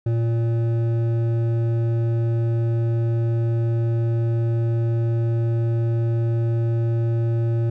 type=tone with hard clipping; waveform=triangle; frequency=115.7 Hz; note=A#2; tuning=13 cents flat; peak=-20 dBFS; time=0.06-7.7 s; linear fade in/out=5 ms; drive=13 dB; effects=none